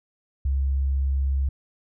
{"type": "tone", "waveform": "sine", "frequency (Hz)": 67.9, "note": "C#2", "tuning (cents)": -35, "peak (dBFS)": -20, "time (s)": [0.45, 1.49], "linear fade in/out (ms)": 5, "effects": []}